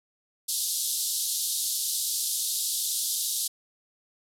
white band-pass noise, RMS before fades -29 dBFS, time 0.48-3.48 s, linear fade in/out 10 ms, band 3500 to 13000 Hz, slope 48 dB/octave, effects none

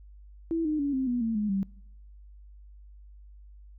sine tone with pitch steps, 329.6 / 305.8 / 283.6 / 263.1 / 244.1 / 226.4 / 210 / 194.85 Hz, E4 / D#4 / C#4 / C4 / B3 / A3 / G#3 / G3, 0 / -30 / +40 / +10 / -20 / +50 / +19 / -10 cents, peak -25 dBFS, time 0.51-1.63 s, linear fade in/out 0 ms, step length 140 ms, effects noise-tail reverb RT60 0.8 s tail -24 dB re dry + added 50 Hz sine -47 dBFS peak until 3.78 s

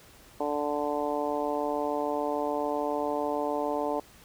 harmonic tone, 146.83 Hz, D3, in tune, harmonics 2 / 3 / 4 / 5 / 6 / 7, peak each -34 / -33 / -32 / -35 / -34 / -39 dBFS, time 0.4-4 s, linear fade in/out 5 ms, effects pink hiss -54 dBFS RMS until 4.24 s

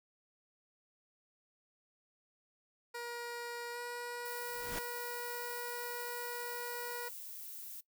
15% pulse tone with pitch glide, 476.1 to 481.9 Hz, A#4 to B4, +37 to -43 cents, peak -34 dBFS, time 2.94-7.09 s, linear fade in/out 10 ms, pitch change +20 cents, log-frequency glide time 3.72-3.78 s
violet noise, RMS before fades -47 dBFS, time 4.25-7.81 s, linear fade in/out 10 ms
pink noise with exponential growth, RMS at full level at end -37 dBFS, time 4.44-4.79 s, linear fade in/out 5 ms, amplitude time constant 76 ms
effects noise-tail reverb RT60 0.1 s tail -19 dB re dry

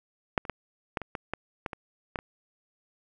clicks, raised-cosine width 0.5 ms, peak -8 / -28 / -14 / -13 / -21 / -18 / -15 / -16 / -21 / -15 / -21 dBFS, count 11, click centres 0.378 / 0.452 / 0.497 / 0.972 / 1.017 / 1.152 / 1.336 / 1.662 / 1.732 / 2.158 / 2.189 s, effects none

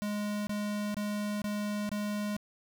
square tone bursts, 207.7 Hz, G#3, in tune, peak -32 dBFS, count 5, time 0.02-2.366 s, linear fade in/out 0 ms, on 450 ms, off 24 ms, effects none

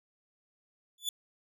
sawtooth tone with exponential growth, 3465 Hz, A7, 27 cents flat, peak -24 dBFS, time 0.98-1.09 s, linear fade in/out 2 ms, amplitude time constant 23 ms, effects none

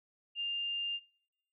sine tone, 2802 Hz, F7, 5 cents sharp, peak -33 dBFS, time 0.35-1 s, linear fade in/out 50 ms, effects noise-tail reverb RT60 0.8 s tail -24 dB re dry

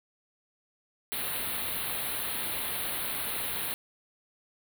white band-stop noise, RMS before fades -33 dBFS, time 1.12-3.74 s, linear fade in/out 0 ms, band 4300 to 9200 Hz, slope 96 dB/octave, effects none

